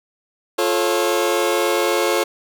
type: chord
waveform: sawtooth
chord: F augmented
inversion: none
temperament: just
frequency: 349.2 / 436.5 / 545.7 Hz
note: F4 / A4 / C#5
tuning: 0 / -14 / -27 cents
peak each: -17 dBFS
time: 0.58-2.24 s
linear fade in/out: 10 ms
effects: none